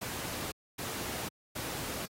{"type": "noise bursts", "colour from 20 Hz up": "pink", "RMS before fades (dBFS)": -38, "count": 3, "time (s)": [0.01, 2.06], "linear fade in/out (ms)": 10, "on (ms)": 510, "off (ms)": 260, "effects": ["high-pass 80 Hz 12 dB/octave", "AAC 48 kbps"]}